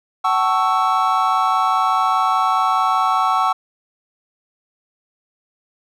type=chord; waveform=triangle; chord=F# minor seventh; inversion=none; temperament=equal with one note detuned; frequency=755.1 / 880 / 1108.7 / 1318.5 Hz; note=F#5 / A5 / C#6 / E6; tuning=+35 / 0 / 0 / 0 cents; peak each=-18 / -21 / -17 / -18 dBFS; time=0.24-3.53 s; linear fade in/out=10 ms; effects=none